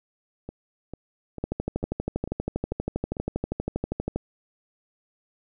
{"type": "two click trains", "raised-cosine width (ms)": 2, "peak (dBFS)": [-22, -13], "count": [7, 35], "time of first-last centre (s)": [[0.49, 3.169], [1.44, 4.16]], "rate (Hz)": [2.24, 12.5], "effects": []}